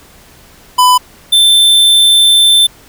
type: tone pair in turn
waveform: square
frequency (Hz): 1000 / 3548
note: B5 / A7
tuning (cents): +21 / +14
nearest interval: octave + minor seventh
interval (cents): 2193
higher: second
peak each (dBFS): -5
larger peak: neither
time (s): 0.78-0.98 / 1.32-2.67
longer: second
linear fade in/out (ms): 10
effects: pink hiss -41 dBFS RMS until 2.88 s